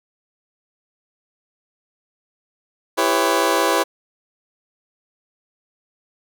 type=chord; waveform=20% pulse; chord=C# half-diminished seventh; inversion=first; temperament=just; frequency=332.6 / 399.1 / 498.9 / 554.4 Hz; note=E4 / G4 / B4 / C#5; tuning=+16 / +31 / +17 / 0 cents; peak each=-17 dBFS; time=2.97-3.84 s; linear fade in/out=20 ms; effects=none